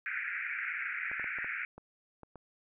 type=band-pass noise; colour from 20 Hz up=white; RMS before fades=-37 dBFS; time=0.06-1.65 s; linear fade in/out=0 ms; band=1400 to 2400 Hz; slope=96 dB/octave
type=clicks; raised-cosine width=1 ms; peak=-34 dBFS; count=8; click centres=1.115 / 1.197 / 1.243 / 1.386 / 1.445 / 1.78 / 2.233 / 2.357 s
effects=none